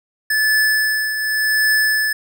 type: tone with tremolo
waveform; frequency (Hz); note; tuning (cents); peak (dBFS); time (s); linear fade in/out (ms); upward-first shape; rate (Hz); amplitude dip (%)
square; 1735; A6; -25; -13; 0.3-2.13; 5; triangle; 0.88; 60
effects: none